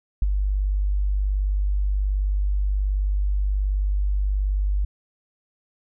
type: tone with ADSR envelope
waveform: sine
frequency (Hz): 49.35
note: G1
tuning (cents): +12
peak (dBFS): -14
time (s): 0.22-4.85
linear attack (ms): 3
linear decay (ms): 27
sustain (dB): -5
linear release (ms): 7
effects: none